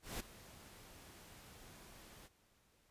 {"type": "noise with ADSR envelope", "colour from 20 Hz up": "pink", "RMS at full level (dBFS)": -42, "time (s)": [0.02, 2.29], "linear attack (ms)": 180, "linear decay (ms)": 10, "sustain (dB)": -16, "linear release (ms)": 35, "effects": ["pink hiss -73 dBFS RMS until 2.9 s", "resampled to 32000 Hz"]}